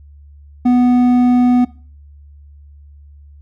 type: tone with hard clipping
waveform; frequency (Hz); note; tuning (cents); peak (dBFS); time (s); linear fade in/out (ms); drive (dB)
sine; 246.9; B3; 0; -10; 0.65-1.65; 10; 6
effects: noise-tail reverb RT60 0.4 s tail -20 dB re dry + added 72 Hz sine -38 dBFS peak until 3.41 s